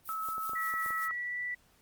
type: noise with tremolo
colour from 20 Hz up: violet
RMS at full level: -42 dBFS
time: 0.04-1.09 s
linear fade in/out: 50 ms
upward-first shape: sine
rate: 5.2 Hz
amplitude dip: 65%
type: tone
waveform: sine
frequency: 1300 Hz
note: E6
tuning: 24 cents flat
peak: -33 dBFS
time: 0.09-1.11 s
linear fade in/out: 0 ms
type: clicks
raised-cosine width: 1 ms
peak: -33 dBFS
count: 7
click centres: 0.287 / 0.381 / 0.495 / 0.534 / 0.739 / 0.862 / 0.906 s
type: tone with pitch glide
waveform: sine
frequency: 1942 to 1965.7 Hz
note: B6 to B6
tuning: -30 to -9 cents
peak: -33 dBFS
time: 0.55-1.55 s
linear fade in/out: 10 ms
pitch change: +21 cents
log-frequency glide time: 1.11-1.4 s
effects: pink hiss -66 dBFS RMS until 1.81 s + Opus 32 kbps